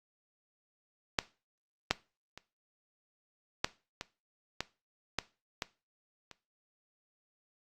clicks, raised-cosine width 0.2 ms, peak -8 / -7 / -28 / -9 / -20 / -15 / -12 / -16 / -30 dBFS, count 9, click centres 1.188 / 1.91 / 2.376 / 3.645 / 4.011 / 4.606 / 5.187 / 5.622 / 6.313 s, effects noise-tail reverb RT60 0.3 s tail -18 dB re dry + Opus 48 kbps

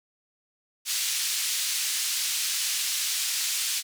white band-pass noise, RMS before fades -28 dBFS, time 0.85-3.83 s, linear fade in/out 50 ms, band 2700 to 8200 Hz, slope 12 dB/octave, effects none

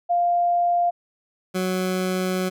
sine / 20% pulse tone pair in turn, 698.5 / 185.01 Hz, F5 / F#3, 0 / 0 cents, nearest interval octave + major seventh, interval 2300 cents, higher first, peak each -17 dBFS, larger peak neither, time 0.09-0.91 / 1.54-2.5 s, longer second, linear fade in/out 20 ms, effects none

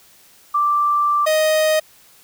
sine / 45% pulse tone pair in turn, 1174.7 / 623.7 Hz, D6 / D#5, 0 / +4 cents, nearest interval major seventh, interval 1096 cents, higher first, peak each -14 dBFS, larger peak neither, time 0.54-1.26 / 1.26-1.8 s, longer first, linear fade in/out 10 ms, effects white hiss -50 dBFS RMS until 2.23 s

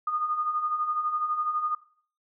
sine beating tone pair, 1217 / 1229 Hz, D#6 / D#6, -39 / -22 cents, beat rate 12 Hz, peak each -34 / -26 dBFS, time 0.07-1.75 s, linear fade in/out 5 ms, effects noise-tail reverb RT60 0.5 s tail -18 dB re dry

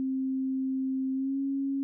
sine tone with pitch glide, 264 to 273.9 Hz, C4 to C#4, +16 to -21 cents, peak -27 dBFS, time 0-1.83 s, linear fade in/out 0 ms, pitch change +63 cents, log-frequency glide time 1.13-1.39 s, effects none

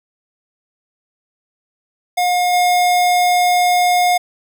square tone with level steps, 716 Hz, F5, 43 cents sharp, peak -14 / -12 dBFS, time 2.17-4.18 s, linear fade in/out 10 ms, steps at 2.53 s, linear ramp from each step 5 ms, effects none

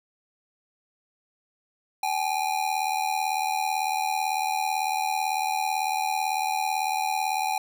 square ring-modulated tone, 810 Hz, G#5, 43 cents flat, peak -22 dBFS, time 2.03-7.58 s, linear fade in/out 2 ms, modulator 39 Hz, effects none

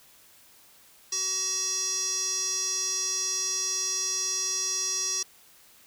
square tone with band-pass filter, 378 Hz, F#4, 37 cents sharp, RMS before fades -29 dBFS, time 1.12-5.23 s, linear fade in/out 5 ms, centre 5800 Hz, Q 8.5, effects white hiss -56 dBFS RMS until 5.86 s

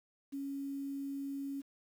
sine tone with quantisation, 277.2 Hz, C#4, in tune, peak -37 dBFS, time 0.32-1.62 s, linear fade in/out 20 ms, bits 10, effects none

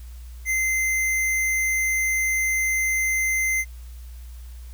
square tone, 2075 Hz, C7, 15 cents flat, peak -21 dBFS, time 0.45-3.65 s, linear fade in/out 50 ms, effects added 60 Hz sine -36 dBFS peak until 4.73 s + white hiss -54 dBFS RMS until 4.73 s

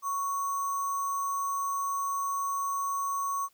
sine tone with sample-and-hold, 1112 Hz, C#6, 5 cents sharp, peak -28 dBFS, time 0.02-3.49 s, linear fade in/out 50 ms, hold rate 7350 Hz, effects white hiss -67 dBFS RMS until 3.53 s

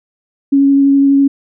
sine tone with vibrato, 277.2 Hz, C#4, in tune, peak -6 dBFS, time 0.52-1.28 s, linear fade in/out 10 ms, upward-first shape triangle, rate 12 Hz, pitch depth 12 cents each way, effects none

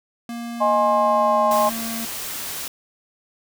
square tone with pitch glide, 235 to 227.5 Hz, A#3 to A#3, +14 to -42 cents, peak -29 dBFS, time 0.29-2.05 s, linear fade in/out 2 ms, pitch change -56 cents, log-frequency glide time 0.81-1.66 s
sine chord, Ab major, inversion second, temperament equal with one note detuned, 622.3 / 830.6 / 1061.1 Hz, Eb5 / Ab5 / C6, 0 / 0 / +24 cents, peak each -19 / -21 / -19 dBFS, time 0.6-1.7 s, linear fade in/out 20 ms
white noise, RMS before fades -30 dBFS, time 1.51-2.68 s, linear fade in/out 2 ms
effects none

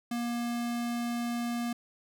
square tone, 237.6 Hz, A#3, 33 cents sharp, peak -31 dBFS, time 0.11-1.73 s, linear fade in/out 5 ms, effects none

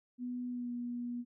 sine tone with pitch glide, 246.9 to 241.7 Hz, B3 to B3, 0 to -37 cents, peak -36 dBFS, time 0.18-1.25 s, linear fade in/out 50 ms, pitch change -37 cents, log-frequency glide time 0.49-0.71 s, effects none

